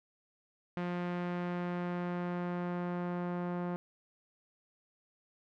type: tone with low-pass filter sweep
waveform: sawtooth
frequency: 176.5 Hz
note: F3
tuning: 19 cents sharp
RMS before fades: -36 dBFS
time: 0.77-3.76 s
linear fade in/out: 0 ms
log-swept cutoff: 2200 to 1200 Hz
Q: 0.98
effects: none